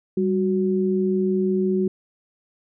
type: tone pair together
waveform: sine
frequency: 195.5 / 369.8 Hz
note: G3 / F#4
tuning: -4 / -1 cents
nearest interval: major seventh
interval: 1103 cents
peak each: -21 dBFS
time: 0.17-1.88 s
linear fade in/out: 5 ms
effects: none